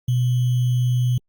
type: tone with sample-and-hold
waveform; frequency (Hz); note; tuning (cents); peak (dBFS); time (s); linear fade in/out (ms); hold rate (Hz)
sine; 124; B2; +7; -16; 0.08-1.18; 5; 3150
effects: Opus 48 kbps